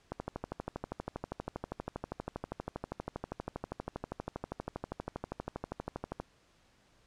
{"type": "click train", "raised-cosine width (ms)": 1, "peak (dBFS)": -22, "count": 77, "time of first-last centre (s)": [0.12, 6.2], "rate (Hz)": 12.5, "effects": ["pink hiss -67 dBFS RMS until 7.06 s", "low-pass 7000 Hz 12 dB/octave"]}